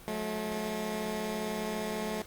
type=tone pair together; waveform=15% pulse; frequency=180.98 / 215.4 Hz; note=F#3 / A3; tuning=-38 / -37 cents; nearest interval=minor third; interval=301 cents; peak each=-33 / -27 dBFS; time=0.08-2.22 s; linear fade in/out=0 ms; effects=pink hiss -51 dBFS RMS until 2.26 s + Opus 32 kbps